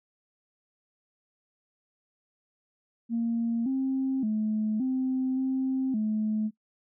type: tone with pitch steps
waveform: sine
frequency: 231.7 / 265.5 / 215.5 / 259.8 / 263 / 215.4 Hz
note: A#3 / C4 / A3 / C4 / C4 / A3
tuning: -10 / +25 / -36 / -12 / +9 / -37 cents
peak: -24 dBFS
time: 3.09-6.51 s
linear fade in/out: 50 ms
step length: 570 ms
effects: noise-tail reverb RT60 0.1 s tail -21 dB re dry + tanh soft clip ceiling -20 dBFS